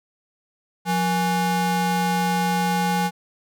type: ring-modulated tone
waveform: square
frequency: 326.3 Hz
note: E4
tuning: 18 cents flat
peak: -17 dBFS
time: 0.85-3.11 s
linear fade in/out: 50 ms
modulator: 505 Hz
effects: none